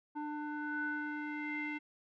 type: tone with low-pass filter sweep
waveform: square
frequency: 298.4 Hz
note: D4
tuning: 28 cents sharp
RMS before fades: -39 dBFS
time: 0.15-1.79 s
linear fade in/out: 20 ms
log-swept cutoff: 1100 to 2300 Hz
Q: 8.6
effects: none